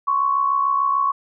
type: tone pair together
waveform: sine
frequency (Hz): 1048 / 1114.8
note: C6 / C#6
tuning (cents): +2 / +9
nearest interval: minor second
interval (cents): 107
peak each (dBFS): -24 / -17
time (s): 0.07-1.12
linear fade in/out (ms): 10
effects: none